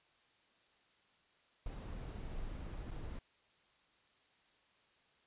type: noise with dropouts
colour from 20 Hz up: brown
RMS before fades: -44 dBFS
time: 1.66-3.19 s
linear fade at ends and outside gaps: 2 ms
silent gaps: 2.908-2.913 s
effects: white hiss -71 dBFS RMS until 5.26 s + resampled to 8000 Hz